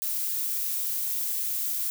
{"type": "noise", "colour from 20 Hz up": "violet", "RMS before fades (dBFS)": -29, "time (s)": [0.02, 1.9], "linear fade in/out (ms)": 0, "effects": []}